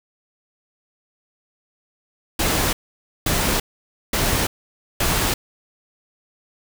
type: noise bursts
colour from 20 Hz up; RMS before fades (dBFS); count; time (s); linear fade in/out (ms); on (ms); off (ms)
pink; -20; 4; 2.39-5.34; 5; 340; 530
effects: none